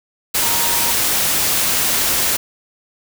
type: tone in noise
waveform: sine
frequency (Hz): 937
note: A#5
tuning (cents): +9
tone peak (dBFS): -26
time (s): 0.42-0.92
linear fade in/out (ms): 10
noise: white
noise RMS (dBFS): -17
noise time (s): 0.34-2.37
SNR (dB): -12
effects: none